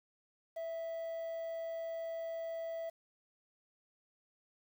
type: tone with quantisation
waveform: triangle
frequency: 659 Hz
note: E5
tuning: 1 cent flat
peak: -36 dBFS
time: 0.56-2.9 s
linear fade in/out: 10 ms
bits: 10
effects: none